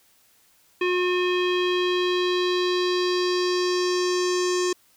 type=tone with low-pass filter sweep; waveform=square; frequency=360 Hz; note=F#4; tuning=47 cents flat; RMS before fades=-23 dBFS; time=0.81-4.73 s; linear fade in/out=5 ms; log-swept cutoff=2700 to 6600 Hz; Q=3.3; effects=white hiss -60 dBFS RMS until 4.96 s